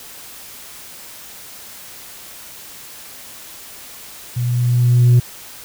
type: tone with level ramp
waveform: sine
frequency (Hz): 122.2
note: B2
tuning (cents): -18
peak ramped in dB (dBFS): -17 to -4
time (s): 4.36-5.2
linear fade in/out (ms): 10
effects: tanh soft clip ceiling -6 dBFS + white hiss -37 dBFS RMS until 5.64 s